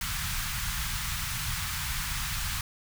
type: band-stop noise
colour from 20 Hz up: pink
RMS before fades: -32 dBFS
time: 0.01-2.61 s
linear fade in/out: 2 ms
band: 150 to 1100 Hz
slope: 24 dB/octave
effects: none